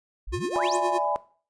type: exponential sweep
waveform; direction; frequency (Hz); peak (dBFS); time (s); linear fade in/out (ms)
sine; up; 35.49 to 9260; -31; 0.27-0.77; 10
type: tone with tremolo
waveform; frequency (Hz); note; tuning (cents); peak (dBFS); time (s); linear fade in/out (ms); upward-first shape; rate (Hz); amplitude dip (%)
square; 356; F4; +33; -25; 0.32-0.99; 20; triangle; 9.7; 85
type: chord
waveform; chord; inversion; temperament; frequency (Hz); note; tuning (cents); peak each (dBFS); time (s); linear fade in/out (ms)
sine; E dominant seventh; third; equal with one note detuned; 587.3 / 659.3 / 830.6 / 999.2; D5 / E5 / G#5 / B5; 0 / 0 / 0 / +20; -28 / -29 / -26 / -30; 0.56-1.16; 0
effects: noise-tail reverb RT60 0.4 s tail -18 dB re dry + resampled to 22050 Hz